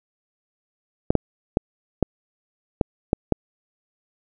clicks, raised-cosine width 2 ms, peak -3 dBFS, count 7, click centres 1.105 / 1.153 / 1.571 / 2.027 / 2.812 / 3.131 / 3.323 s, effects none

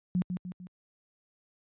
sine tone with echo, 180.8 Hz, F#3, 40 cents flat, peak -24 dBFS, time 0.15-0.22 s, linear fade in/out 0 ms, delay 150 ms, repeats 3, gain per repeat -6 dB, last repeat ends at 0.67 s, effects high-pass 60 Hz 12 dB/octave + resampled to 8000 Hz

